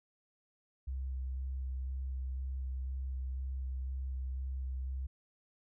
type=tone with vibrato; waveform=sine; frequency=65.3 Hz; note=C2; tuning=3 cents flat; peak=-35 dBFS; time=0.87-5.07 s; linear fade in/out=10 ms; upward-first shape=square; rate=2 Hz; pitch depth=12 cents each way; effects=none